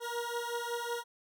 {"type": "beating tone pair", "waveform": "20% pulse", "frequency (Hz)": [471.7, 477.1], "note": ["A#4", "A#4"], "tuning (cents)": [20, 40], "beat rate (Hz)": 5.4, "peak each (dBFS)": [-32, -33], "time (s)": [0, 1.04], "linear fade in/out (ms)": 50, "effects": []}